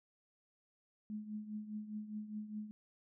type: tone with tremolo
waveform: sine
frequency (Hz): 212.4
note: G#3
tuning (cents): +39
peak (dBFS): -38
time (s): 1.1-2.71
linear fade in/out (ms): 0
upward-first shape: triangle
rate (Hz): 4.9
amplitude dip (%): 75
effects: none